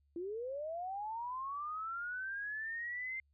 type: linear sweep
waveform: sine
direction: up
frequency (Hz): 329.6 to 2100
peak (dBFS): -38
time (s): 0.16-3.2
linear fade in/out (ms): 2
effects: added 71 Hz sine -70 dBFS peak until 3.33 s